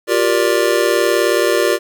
square chord, G minor seventh, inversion third, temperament just, 352.8 / 392 / 470.4 / 588 Hz, F4 / G4 / Bb4 / D5, +18 / 0 / +16 / +2 cents, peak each -19 dBFS, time 0.07-1.79 s, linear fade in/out 50 ms, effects 8-bit

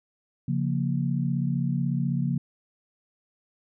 sine chord, Bb minor, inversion first, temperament equal, 138.59 / 174.61 / 233.1 Hz, Db3 / F3 / Bb3, 0 / 0 / 0 cents, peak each -26 / -28 / -30 dBFS, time 0.48-2.38 s, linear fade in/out 5 ms, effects none

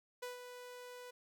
sawtooth tone with ADSR envelope, 494.2 Hz, B4, 1 cent sharp, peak -37 dBFS, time 0.22-1.11 s, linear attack 10 ms, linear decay 140 ms, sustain -8 dB, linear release 9 ms, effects none

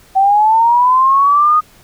sine linear sweep, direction up, 761 to 1245 Hz, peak -7 dBFS, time 0.15-1.61 s, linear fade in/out 20 ms, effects pink hiss -46 dBFS RMS until 1.83 s

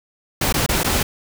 pink noise with dropouts, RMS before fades -19 dBFS, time 0.41-1.03 s, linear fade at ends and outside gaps 5 ms, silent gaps 0.526-0.54 / 0.663-0.689 / 0.834-0.844 s, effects none

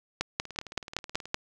two click trains, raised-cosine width 0.2 ms, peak -24 / -10 dBFS, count 17 / 7, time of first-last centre 0.4-1.256 / 0.21-1.344 s, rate 18.7 / 5.29 Hz, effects none

